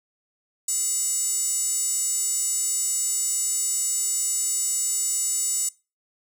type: tone with high-pass filter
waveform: square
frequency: 415.3 Hz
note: G#4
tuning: in tune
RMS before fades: -25 dBFS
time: 0.68-5.69 s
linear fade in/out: 5 ms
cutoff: 7700 Hz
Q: 7.3
effects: noise-tail reverb RT60 0.3 s tail -23 dB re dry